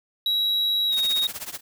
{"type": "tone with pitch glide", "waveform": "triangle", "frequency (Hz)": [3874, 3759], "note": ["B7", "A#7"], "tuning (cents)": [-34, 14], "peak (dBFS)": -19, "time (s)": [0.26, 1.27], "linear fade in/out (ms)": 2, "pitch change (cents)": -52, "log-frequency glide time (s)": [0.88, 0.95]}
{"type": "noise with tremolo", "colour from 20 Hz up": "white", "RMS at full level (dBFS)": -31, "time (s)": [0.91, 1.61], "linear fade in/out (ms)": 50, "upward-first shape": "triangle", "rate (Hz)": 16, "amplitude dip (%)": 95}
{"effects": []}